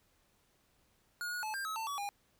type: tone with pitch steps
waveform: square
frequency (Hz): 1439 / 1452 / 864 / 1593 / 1286 / 894 / 1136 / 811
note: F#6 / F#6 / A5 / G6 / E6 / A5 / C#6 / G#5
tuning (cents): -49 / -33 / -32 / +27 / -43 / +27 / +42 / -41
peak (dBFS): -37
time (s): 1.21-2.09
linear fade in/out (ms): 0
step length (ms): 110
effects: pink hiss -72 dBFS RMS until 2.39 s